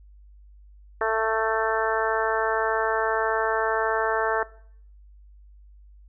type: harmonic tone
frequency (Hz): 221.7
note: A3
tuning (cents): +13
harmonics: 2 / 3 / 4 / 5 / 6 / 7 / 8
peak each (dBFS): -26 / -28 / -29 / -30 / -31 / -31 / -32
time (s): 1.01-4.43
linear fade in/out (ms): 2
effects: noise-tail reverb RT60 0.6 s tail -20 dB re dry + added 50 Hz sine -47 dBFS peak until 6.08 s